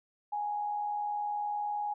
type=tone with amplitude modulation; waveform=sine; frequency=830.6 Hz; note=G#5; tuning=in tune; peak=-29 dBFS; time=0.32-1.94 s; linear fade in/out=10 ms; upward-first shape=sine; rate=79.9 Hz; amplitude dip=40%; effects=none